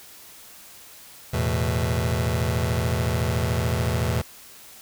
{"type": "chord", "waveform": "sawtooth", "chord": "E suspended fourth", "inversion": "none", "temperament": "just", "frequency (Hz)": [82.41, 109.88, 123.61], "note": ["E2", "A2", "B2"], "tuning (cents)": [0, -2, 2], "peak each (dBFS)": [-21, -22, -22], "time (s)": [1.33, 4.22], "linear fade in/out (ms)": 10, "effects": ["white hiss -46 dBFS RMS until 4.81 s"]}